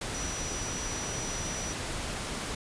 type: tone in noise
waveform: sine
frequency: 5870 Hz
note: F#8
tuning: 15 cents flat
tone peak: -37 dBFS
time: 0.14-1.73 s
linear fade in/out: 5 ms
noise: pink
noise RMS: -35 dBFS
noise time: 0.01-2.55 s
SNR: -5 dB
effects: resampled to 22050 Hz